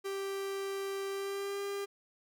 45% pulse tone with pitch glide, 391.9 to 399.9 Hz, G4 to G4, 0 to +35 cents, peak -35 dBFS, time 0.04-1.86 s, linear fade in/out 20 ms, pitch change +35 cents, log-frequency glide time 1.09-1.61 s, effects none

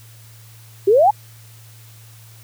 sine exponential sweep, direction up, 372.6 to 880 Hz, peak -9 dBFS, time 0.87-1.11 s, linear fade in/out 10 ms, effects added 112 Hz sine -42 dBFS peak until 2.43 s + white hiss -48 dBFS RMS until 2.43 s

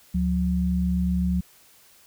sine tone pair together, 72.3 / 180.67 Hz, D2 / F#3, -27 / -41 cents, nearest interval octave + major third, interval 1586 cents, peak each -25 / -22 dBFS, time 0.14-1.41 s, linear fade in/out 10 ms, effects white hiss -55 dBFS RMS until 2.06 s

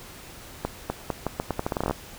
accelerating click train, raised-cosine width 1 ms, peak -11 dBFS, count 16, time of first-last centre 0.65-1.91 s, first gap 250 ms, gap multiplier 0.81, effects pink hiss -44 dBFS RMS until 2.18 s

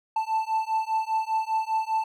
triangle beating tone pair, 880 / 885 Hz, A5 / A5, 0 / +10 cents, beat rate 5 Hz, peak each -25 dBFS, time 0.16-2.04 s, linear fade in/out 5 ms, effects none

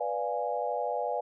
sine chord, B diminished seventh, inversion none, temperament equal, 493.9 / 587.3 / 698.5 / 830.6 Hz, B4 / D5 / F5 / Ab5, 0 / 0 / 0 / 0 cents, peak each -34 dBFS, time 0-1.21 s, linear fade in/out 10 ms, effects none

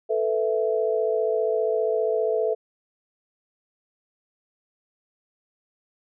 sine chord, A suspended second, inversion none, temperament just, 440 / 495 / 660 Hz, A4 / B4 / E5, 0 / +4 / +2 cents, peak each -23 / -27 / -26 dBFS, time 0.09-2.55 s, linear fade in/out 20 ms, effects none

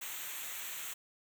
white noise with comb filter, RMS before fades -42 dBFS, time 0.01-0.94 s, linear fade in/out 10 ms, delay 0.2 ms, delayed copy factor -0.75, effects none

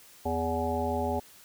harmonic tone with a mistuned harmonic, 82.3 Hz, E2, 2 cents flat, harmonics 1 / 3 / 5 / 7 / 9 / 10, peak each -34 / -34 / -34 / -34 / -34 / -34 dBFS, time 0.25-1.2 s, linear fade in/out 10 ms, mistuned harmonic 10, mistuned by +49 cents, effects white hiss -54 dBFS RMS until 1.44 s

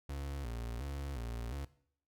35% pulse tone with vibrato, 63.8 Hz, C2, 43 cents flat, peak -37 dBFS, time 0.09-1.65 s, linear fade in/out 5 ms, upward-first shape square, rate 1.4 Hz, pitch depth 160 cents each way, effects noise-tail reverb RT60 0.6 s tail -18 dB re dry

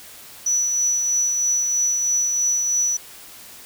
sine tone with tremolo, 5920 Hz, F#8, in tune, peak -16 dBFS, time 0.46-2.97 s, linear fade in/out 5 ms, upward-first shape triangle, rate 3.1 Hz, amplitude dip 35%, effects white hiss -42 dBFS RMS until 3.65 s

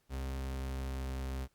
40% pulse tone with pitch glide, 66.3 to 65.8 Hz, C2 to C2, +23 to +10 cents, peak -35 dBFS, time 0.09-1.48 s, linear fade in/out 50 ms, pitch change -13 cents, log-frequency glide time 0.37-1.2 s, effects pink hiss -75 dBFS RMS until 1.54 s + Opus 48 kbps

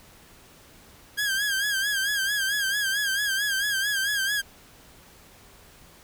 sawtooth tone with vibrato, 1620 Hz, G#6, 43 cents flat, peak -20 dBFS, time 1.17-4.42 s, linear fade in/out 20 ms, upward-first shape sine, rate 4.5 Hz, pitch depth 79 cents each way, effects pink hiss -52 dBFS RMS until 6.03 s

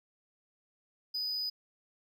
triangle tone, 4978 Hz, D#8, in tune, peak -31 dBFS, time 1.14-1.5 s, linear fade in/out 10 ms, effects none

